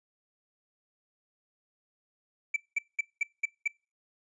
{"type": "tone bursts", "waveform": "triangle", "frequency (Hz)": 2317, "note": "D7", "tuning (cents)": -24, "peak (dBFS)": -23, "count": 6, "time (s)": [2.54, 3.678], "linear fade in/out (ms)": 5, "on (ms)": 23, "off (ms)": 200, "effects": ["noise-tail reverb RT60 0.3 s tail -24 dB re dry", "resampled to 22050 Hz"]}